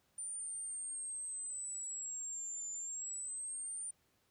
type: linear two-way sweep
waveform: sine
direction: down then up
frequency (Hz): 9160 to 7100 to 9160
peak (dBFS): -40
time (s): 0.18-3.91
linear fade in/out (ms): 5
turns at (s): 2.71
effects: pink hiss -75 dBFS RMS until 4.3 s + high-pass 60 Hz 12 dB/octave